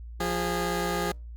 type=tone pair together; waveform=15% pulse; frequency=175.17 / 409.7 Hz; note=F3 / G#4; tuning=+6 / -24 cents; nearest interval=octave + minor third; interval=1470 cents; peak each=-23 dBFS; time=0.2-1.12 s; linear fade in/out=5 ms; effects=added 58 Hz sine -38 dBFS peak until 1.36 s + Opus 48 kbps